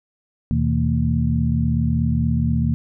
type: tone cluster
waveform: sine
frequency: 79 / 123.4 / 159.9 / 228.1 Hz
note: D#2 / B2 / D#3 / A#3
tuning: +27 / -1 / +48 / -37 cents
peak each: -22 dBFS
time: 0.51-2.74 s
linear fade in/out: 0 ms
effects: none